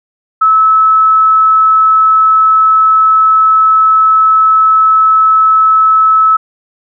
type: tone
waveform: sine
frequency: 1300 Hz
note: E6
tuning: 24 cents flat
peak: -4 dBFS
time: 0.41-6.37 s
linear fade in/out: 10 ms
effects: none